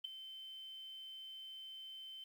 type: tone with ADSR envelope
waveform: sine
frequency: 3083 Hz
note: G7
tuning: 29 cents flat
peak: -35 dBFS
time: 0.04-2.24 s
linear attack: 10 ms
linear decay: 5 ms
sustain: -13 dB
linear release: 4 ms
effects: 11-bit